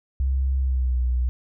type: tone with pitch glide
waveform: sine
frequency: 66.3 to 61.86 Hz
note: C2 to B1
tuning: +23 to +3 cents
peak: -19 dBFS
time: 0.2-1.29 s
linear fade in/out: 0 ms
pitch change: -120 cents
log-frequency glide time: 0.58-1 s
effects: none